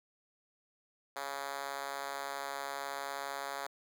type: tone with high-pass filter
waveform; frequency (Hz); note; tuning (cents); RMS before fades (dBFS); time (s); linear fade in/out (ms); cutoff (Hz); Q
5% pulse; 139.4; C#3; +10; -40; 1.16-3.67; 2; 620; 1.2
effects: none

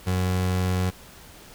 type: tone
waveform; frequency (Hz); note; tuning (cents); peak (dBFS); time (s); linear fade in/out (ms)
30% pulse; 91.9; F#2; -11; -19; 0.06-0.91; 20
effects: pink hiss -47 dBFS RMS until 1.54 s

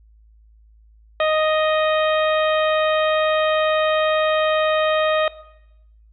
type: harmonic tone with a mistuned harmonic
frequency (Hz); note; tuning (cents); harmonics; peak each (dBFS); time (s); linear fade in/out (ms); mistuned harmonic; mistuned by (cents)
622.3; D#5; 0; 1 / 2 / 3 / 4 / 5 / 6; -17 / -23 / -27 / -29 / -31 / -33; 1.2-5.28; 2; 5; +21
effects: noise-tail reverb RT60 0.9 s tail -18 dB re dry + added 54 Hz sine -48 dBFS peak until 6.12 s

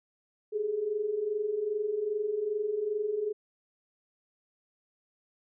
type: tone pair together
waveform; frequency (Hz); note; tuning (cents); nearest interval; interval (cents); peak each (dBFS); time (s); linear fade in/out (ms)
sine; 402.2 / 424.7; G4 / G#4; +44 / +39; minor second; 95; -35 / -29; 0.52-3.33; 20
effects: none

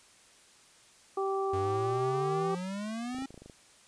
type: harmonic tone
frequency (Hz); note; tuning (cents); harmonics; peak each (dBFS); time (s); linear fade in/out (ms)
388.8; G4; -14; 1 / 2 / 3; -30 / -35 / -36; 1.17-2.55; 5
type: exponential sweep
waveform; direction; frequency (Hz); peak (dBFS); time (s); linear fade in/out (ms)
square; up; 93.5 to 272.7; -35; 1.53-3.26; 5
type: clicks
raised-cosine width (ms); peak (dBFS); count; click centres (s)
2; -35; 9; 3.147 / 3.186 / 3.222 / 3.306 / 3.343 / 3.377 / 3.42 / 3.46 / 3.498
effects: white hiss -59 dBFS RMS until 3.87 s + resampled to 22050 Hz

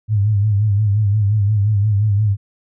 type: tone with vibrato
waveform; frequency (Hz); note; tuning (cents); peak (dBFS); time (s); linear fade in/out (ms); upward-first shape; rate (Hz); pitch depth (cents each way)
sine; 103.83; G#2; 0; -12; 0.08-2.37; 50; sine; 5.7; 82
effects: none

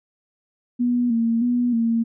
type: tone with vibrato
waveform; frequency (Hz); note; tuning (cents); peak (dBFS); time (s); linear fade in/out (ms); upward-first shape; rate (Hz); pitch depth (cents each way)
sine; 236.5; A#3; +25; -17; 0.79-2.04; 20; square; 1.6; 51
effects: none

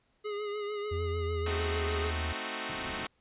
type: tone with vibrato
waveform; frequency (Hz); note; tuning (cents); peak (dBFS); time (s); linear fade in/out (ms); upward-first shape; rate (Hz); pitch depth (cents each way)
square; 415.3; G#4; 0; -34; 0.24-2.11; 20; triangle; 6.7; 44
type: tone with pitch glide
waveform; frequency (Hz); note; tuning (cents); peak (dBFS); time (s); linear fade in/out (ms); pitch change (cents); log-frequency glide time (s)
triangle; 85.5 to 78.4; F2 to D#2; -36 to +14; -30; 0.91-2.33; 10; -150; 1.06-1.92
type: chord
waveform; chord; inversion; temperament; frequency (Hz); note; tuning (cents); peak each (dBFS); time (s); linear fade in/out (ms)
5% pulse; A diminished seventh; none; equal; 220 / 261.6 / 311.1 / 370; A3 / C4 / Eb4 / Gb4; 0 / 0 / 0 / 0; -29; 1.46-3.07; 5
type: low-pass noise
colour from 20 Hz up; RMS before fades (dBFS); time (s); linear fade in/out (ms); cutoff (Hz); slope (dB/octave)
white; -45; 2.69-3.05; 5; 290; 24
effects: pink hiss -72 dBFS RMS until 3.2 s + resampled to 8000 Hz

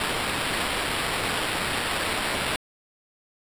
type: noise with sample-and-hold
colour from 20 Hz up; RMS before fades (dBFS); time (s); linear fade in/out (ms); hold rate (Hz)
violet; -27; 0-2.56; 2; 6300
effects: resampled to 32000 Hz

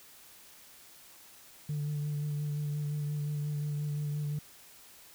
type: tone with vibrato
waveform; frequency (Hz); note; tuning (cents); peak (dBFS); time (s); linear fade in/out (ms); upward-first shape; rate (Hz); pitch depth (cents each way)
sine; 147.6; D3; +9; -29; 1.69-4.39; 5; sine; 5.7; 21
effects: tanh soft clip ceiling -29 dBFS + white hiss -55 dBFS RMS until 5.14 s

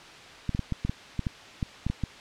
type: clicks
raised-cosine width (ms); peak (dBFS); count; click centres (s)
5; -15; 12; 0.493 / 0.549 / 0.593 / 0.723 / 0.85 / 0.895 / 1.193 / 1.268 / 1.628 / 1.866 / 1.9 / 2.037
effects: white hiss -46 dBFS RMS until 2.2 s + low-pass 4000 Hz 12 dB/octave

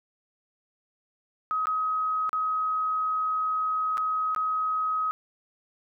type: tone with dropouts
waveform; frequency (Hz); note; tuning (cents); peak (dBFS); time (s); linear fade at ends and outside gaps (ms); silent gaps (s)
sine; 1267; D#6; +31; -24; 1.51-5.11; 0; 1.656-1.67 / 2.293-2.33 / 3.972-3.979 / 4.348-4.362
effects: none

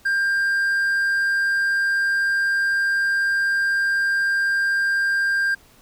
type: tone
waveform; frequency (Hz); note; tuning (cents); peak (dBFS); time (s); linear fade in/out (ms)
triangle; 1594; G6; +28; -16; 0.05-5.55; 10
effects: pink hiss -53 dBFS RMS until 5.81 s

